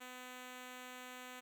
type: tone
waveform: 5% pulse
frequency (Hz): 251.8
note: B3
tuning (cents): +34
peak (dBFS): -37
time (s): 0-1.41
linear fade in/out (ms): 20
effects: none